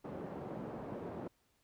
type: band-pass noise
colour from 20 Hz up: pink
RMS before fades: -44 dBFS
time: 0.04-1.28 s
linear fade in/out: 10 ms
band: 180 to 630 Hz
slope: 12 dB/octave
effects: pink hiss -75 dBFS RMS until 1.63 s